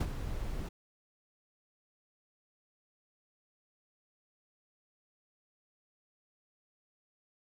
brown noise with ADSR envelope, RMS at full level -28 dBFS, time 0-0.69 s, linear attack 8 ms, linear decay 48 ms, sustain -9 dB, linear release 9 ms, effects none

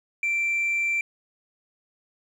sine tone, 2349 Hz, D7, in tune, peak -20 dBFS, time 0.23-1.01 s, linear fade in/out 2 ms, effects tanh soft clip ceiling -20 dBFS + 9-bit

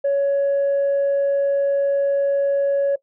sine tone, 559 Hz, C#5, 14 cents sharp, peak -14 dBFS, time 0.04-2.96 s, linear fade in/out 10 ms, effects noise-tail reverb RT60 0.1 s tail -19 dB re dry + tanh soft clip ceiling -14 dBFS

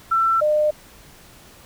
sine tone pair in turn, 1340 / 604.5 Hz, E6 / D5, +28 / +50 cents, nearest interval octave + major second, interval 1378 cents, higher first, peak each -15 dBFS, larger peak neither, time 0.11-0.41 / 0.41-0.71 s, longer neither, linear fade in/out 10 ms, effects pink hiss -47 dBFS RMS until 1.65 s

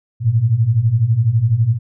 sine beating tone pair, 106.3 / 118.3 Hz, G#2 / A#2, +41 / +26 cents, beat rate 12 Hz, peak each -17 / -13 dBFS, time 0.2-1.79 s, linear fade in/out 50 ms, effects none

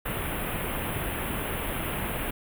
pink band-stop noise, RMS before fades -31 dBFS, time 0.05-2.31 s, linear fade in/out 10 ms, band 3200 to 9700 Hz, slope 48 dB/octave, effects none

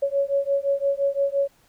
sine beating tone pair, 554.4 / 560.2 Hz, C#5 / C#5, 0 / +18 cents, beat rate 5.8 Hz, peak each -23 dBFS, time 0.02-1.48 s, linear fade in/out 10 ms, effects pink hiss -60 dBFS RMS until 1.68 s

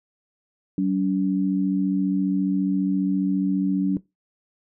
sine tone pair together, 190 / 284.7 Hz, F#3 / C#4, +46 / +46 cents, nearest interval perfect fifth, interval 700 cents, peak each -22 dBFS, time 0.78-3.97 s, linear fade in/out 2 ms, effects noise-tail reverb RT60 0.2 s tail -19 dB re dry

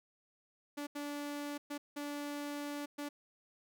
sawtooth tone bursts at uneven times, 290 Hz, D4, 22 cents flat, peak -35 dBFS, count 5, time 0.77-0.87 / 0.95-1.58 / 1.7-1.78 / 1.96-2.86 / 2.98-3.09 s, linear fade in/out 10 ms, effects none

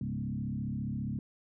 sine tone with frequency modulation, 170 Hz, F3, 46 cents flat, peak -32 dBFS, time 0.01-1.19 s, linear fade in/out 2 ms, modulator 34.8 Hz, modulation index 2.2, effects none

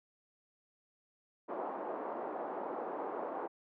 white band-pass noise, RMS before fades -40 dBFS, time 1.48-3.48 s, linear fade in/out 20 ms, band 290 to 940 Hz, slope 24 dB/octave, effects none

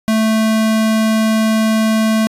square tone, 220 Hz, A3, in tune, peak -12 dBFS, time 0.08-2.27 s, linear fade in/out 0 ms, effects resampled to 32000 Hz

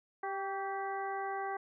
harmonic tone with a mistuned harmonic, 392 Hz, G4, in tune, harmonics 1 / 2 / 3 / 4 / 5, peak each -41 / -37 / -43 / -45 / -47 dBFS, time 0.23-1.57 s, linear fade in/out 5 ms, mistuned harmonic 3, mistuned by -43 cents, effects none

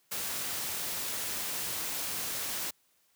white noise, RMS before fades -35 dBFS, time 0.11-2.71 s, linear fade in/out 10 ms, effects white hiss -70 dBFS RMS until 3.15 s + high-pass 60 Hz 12 dB/octave

